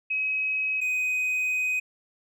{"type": "tone pair in turn", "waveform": ["sine", "triangle"], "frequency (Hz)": [2546, 2507], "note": ["D#7", "D#7"], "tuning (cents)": [39, 12], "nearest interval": "unison", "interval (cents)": 27, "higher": "first", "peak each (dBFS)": [-24, -22], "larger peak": "second", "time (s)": [[0.1, 0.81], [0.81, 1.8]], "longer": "second", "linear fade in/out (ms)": 10, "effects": []}